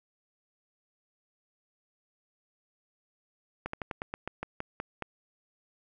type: slowing click train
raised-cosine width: 0.5 ms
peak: -19 dBFS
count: 11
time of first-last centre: 3.66-5.023 s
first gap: 74 ms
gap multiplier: 1.13
effects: none